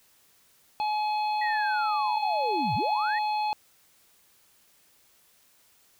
harmonic tone, 848 Hz, G#5, 36 cents sharp, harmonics 1 / 3 / 4 / 5, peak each -25 / -38 / -47 / -40 dBFS, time 0.8-3.53 s, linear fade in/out 0 ms
sine linear two-way sweep, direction down then up, 1948 to 92.5 to 1948 Hz, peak -29 dBFS, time 1.41-3.19 s, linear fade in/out 10 ms, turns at 2.75 s
effects white hiss -62 dBFS RMS until 5.99 s

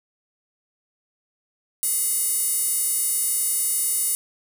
square tone with high-pass filter, 415.8 Hz, G#4, 2 cents sharp, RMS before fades -23 dBFS, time 1.83-4.15 s, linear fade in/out 0 ms, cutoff 9900 Hz, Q 2.7, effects 7-bit

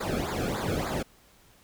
brown noise with flanger, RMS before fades -30 dBFS, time 0-1.03 s, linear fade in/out 10 ms, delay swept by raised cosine 0.34 to 1.07 ms, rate 3.4 Hz, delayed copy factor -1, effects pink hiss -59 dBFS RMS until 1.63 s

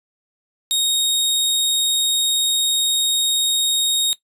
sawtooth tone, 3737 Hz, A#7, 4 cents sharp, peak -13 dBFS, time 0.71-4.13 s, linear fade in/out 0 ms, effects noise-tail reverb RT60 0.1 s tail -17 dB re dry + resampled to 32000 Hz

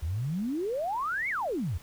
sine exponential two-way sweep, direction up then down, 71.9 to 2270 to 71.9 Hz, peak -28 dBFS, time 0.02-1.78 s, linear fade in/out 10 ms, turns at 1.29 s, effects pink hiss -53 dBFS RMS until 1.82 s

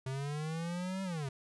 square linear two-way sweep, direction up then down, 129.7 to 194.2 to 129.7 Hz, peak -36 dBFS, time 0.06-1.29 s, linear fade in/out 5 ms, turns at 1.03 s, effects resampled to 24000 Hz

